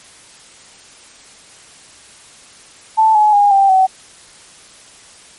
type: tone with pitch steps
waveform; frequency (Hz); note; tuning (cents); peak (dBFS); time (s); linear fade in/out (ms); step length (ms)
sine; 880 / 847.6 / 816.3 / 786.3 / 757.3; A5 / G#5 / G#5 / G5 / F#5; 0 / +35 / -30 / +5 / +40; -7; 2.97-3.87; 20; 180
effects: white hiss -42 dBFS RMS until 5.38 s + MP3 48 kbps